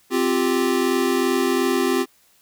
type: chord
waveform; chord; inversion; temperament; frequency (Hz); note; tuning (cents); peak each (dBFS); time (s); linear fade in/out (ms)
square; C suspended fourth; none; equal; 261.6 / 349.2 / 392; C4 / F4 / G4; 0 / 0 / 0; -23; 0.1-2.06; 50
effects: white hiss -58 dBFS RMS until 2.41 s